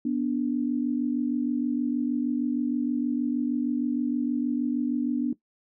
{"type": "tone pair together", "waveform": "sine", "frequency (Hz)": [245.1, 291.5], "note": ["B3", "D4"], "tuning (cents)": [-13, -13], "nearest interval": "minor third", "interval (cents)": 300, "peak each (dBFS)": -26, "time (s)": [0.05, 5.33], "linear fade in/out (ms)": 5, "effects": ["noise-tail reverb RT60 0.1 s tail -17 dB re dry"]}